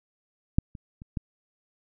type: clicks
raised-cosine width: 5 ms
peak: -7 / -28 / -30 / -17 dBFS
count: 4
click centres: 0.585 / 0.752 / 1.019 / 1.172 s
effects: none